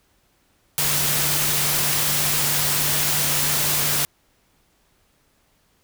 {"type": "tone in noise", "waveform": "sine", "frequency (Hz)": 146.83, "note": "D3", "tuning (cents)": 0, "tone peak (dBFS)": -31, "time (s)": [0.78, 4.05], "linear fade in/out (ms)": 0, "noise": "white", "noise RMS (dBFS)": -21, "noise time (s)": [0.78, 4.05], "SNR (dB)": -13, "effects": ["pink hiss -63 dBFS RMS until 5.83 s"]}